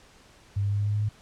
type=tone with pitch steps; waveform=sine; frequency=100 / 100.93 / 101.87 / 102.81 / 103.77 / 104.73 / 105.7 Hz; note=G2 / G#2 / G#2 / G#2 / G#2 / G#2 / G#2; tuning=+35 / -49 / -33 / -17 / -1 / +15 / +31 cents; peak=-23 dBFS; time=0.56-1.092 s; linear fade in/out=10 ms; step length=76 ms; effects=pink hiss -55 dBFS RMS until 1.21 s + low-pass 8000 Hz 12 dB/octave